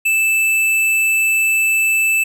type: tone with hard clipping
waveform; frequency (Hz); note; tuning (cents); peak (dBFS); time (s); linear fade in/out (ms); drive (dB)
triangle; 2637; E7; 0; -14; 0.05-2.24; 10; 17
effects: none